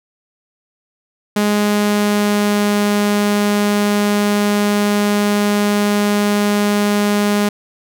sawtooth tone with pitch glide, 207.7 to 206 Hz, G#3 to G#3, 0 to -14 cents, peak -9 dBFS, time 1.36-7.49 s, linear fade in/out 5 ms, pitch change -14 cents, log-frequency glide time 1.47-2.77 s, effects none

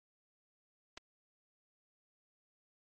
clicks, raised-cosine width 0.2 ms, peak -30 dBFS, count 2, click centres 0.974 / 0.977 s, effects MP3 48 kbps

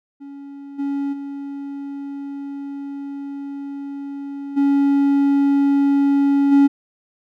triangle tone with level steps, 280 Hz, C#4, 18 cents sharp, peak -31 / -18 / -25 / -11 / -7 dBFS, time 0.2-6.68 s, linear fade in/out 20 ms, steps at 0.78 / 1.12 / 4.56 / 6.51 s, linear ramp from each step 20 ms, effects none

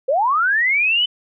sine linear sweep, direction up, 492.8 to 3050 Hz, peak -14 dBFS, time 0.08-1.06 s, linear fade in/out 10 ms, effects none

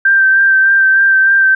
sine tone with vibrato, 1568 Hz, G6, in tune, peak -6 dBFS, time 0.05-1.55 s, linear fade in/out 5 ms, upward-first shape sine, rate 3.3 Hz, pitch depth 20 cents each way, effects none

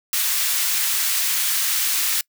white high-pass noise, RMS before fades -21 dBFS, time 0.13-2.21 s, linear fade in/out 2 ms, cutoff 1500 Hz, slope 12 dB/octave, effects noise-tail reverb RT60 0.1 s tail -25 dB re dry

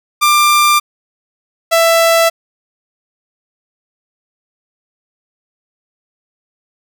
sawtooth tone pair in turn, 1189 / 663.8 Hz, D6 / E5, +21 / +12 cents, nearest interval minor seventh, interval 1009 cents, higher first, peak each -4 dBFS, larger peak neither, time 0.21-0.8 / 1.71-2.3 s, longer neither, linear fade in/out 20 ms, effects none

